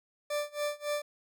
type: tone with tremolo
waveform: 40% pulse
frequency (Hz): 589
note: D5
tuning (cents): +5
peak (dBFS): -28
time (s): 0.3-1.02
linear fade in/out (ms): 5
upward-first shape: sine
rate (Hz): 3.6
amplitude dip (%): 95
effects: none

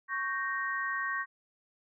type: chord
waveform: sine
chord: G diminished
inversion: second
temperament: equal with one note detuned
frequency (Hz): 1108.7 / 1559.9 / 1864.7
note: Db6 / G6 / Bb6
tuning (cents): 0 / -9 / 0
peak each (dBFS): -35 / -36 / -34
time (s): 0.08-1.26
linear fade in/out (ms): 50
effects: none

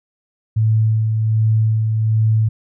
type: tone with tremolo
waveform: sine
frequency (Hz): 110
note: A2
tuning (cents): 0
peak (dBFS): -11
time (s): 0.56-2.49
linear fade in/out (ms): 10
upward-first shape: sine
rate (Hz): 1.3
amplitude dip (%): 35
effects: none

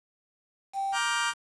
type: tone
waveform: sine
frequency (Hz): 784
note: G5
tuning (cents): 0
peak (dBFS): -27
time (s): 0.73-0.99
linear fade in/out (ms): 50
type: chord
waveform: 30% pulse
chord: G minor seventh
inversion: first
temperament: just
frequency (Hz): 940.8 / 1176 / 1411.2 / 1568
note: Bb5 / D6 / F6 / G6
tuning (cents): +16 / +2 / +18 / 0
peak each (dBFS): -29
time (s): 0.92-1.34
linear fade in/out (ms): 50
effects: resampled to 22050 Hz + 8-bit

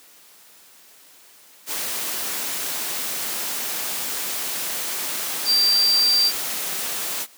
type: tone in noise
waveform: sine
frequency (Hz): 4699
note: D8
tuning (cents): 0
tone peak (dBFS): -15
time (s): 5.45-6.32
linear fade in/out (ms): 50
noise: white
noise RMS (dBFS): -27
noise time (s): 1.66-7.27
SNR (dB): +9
effects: white hiss -50 dBFS RMS until 7.37 s + high-pass 200 Hz 12 dB/octave

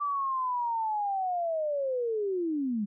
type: linear sweep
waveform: sine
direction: down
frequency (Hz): 1171 to 196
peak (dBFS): -27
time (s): 0-2.86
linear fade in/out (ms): 20
effects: none

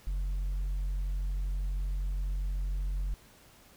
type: tone with tanh clipping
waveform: sine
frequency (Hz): 46.25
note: F#1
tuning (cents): 0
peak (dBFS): -30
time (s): 0.07-3.14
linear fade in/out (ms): 0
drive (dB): 3
effects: pink hiss -58 dBFS RMS until 3.76 s

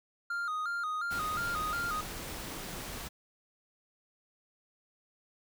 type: tone with vibrato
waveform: triangle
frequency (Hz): 1318.5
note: E6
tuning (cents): 0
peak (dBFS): -30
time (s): 0.3-2.01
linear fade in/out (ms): 5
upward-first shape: square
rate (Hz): 2.8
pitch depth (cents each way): 100
type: noise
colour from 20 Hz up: pink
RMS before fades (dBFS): -41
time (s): 1.1-3.09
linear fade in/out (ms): 20
effects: none

